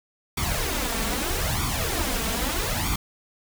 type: noise with flanger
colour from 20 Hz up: pink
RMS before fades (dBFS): -26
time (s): 0.37-2.96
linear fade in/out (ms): 5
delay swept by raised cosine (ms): 0.87 to 4.47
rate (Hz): 0.79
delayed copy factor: +0.75
effects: none